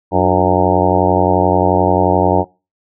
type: harmonic tone with a mistuned harmonic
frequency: 91.4 Hz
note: F#2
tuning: 21 cents flat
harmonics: 1 / 2 / 3 / 4 / 5 / 6 / 7 / 8 / 9 / 10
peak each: -19 / -19 / -19 / -19 / -19 / -19 / -19 / -19 / -19 / -19 dBFS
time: 0.11-2.45 s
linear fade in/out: 50 ms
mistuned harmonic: 3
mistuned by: +95 cents
effects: noise-tail reverb RT60 0.3 s tail -24 dB re dry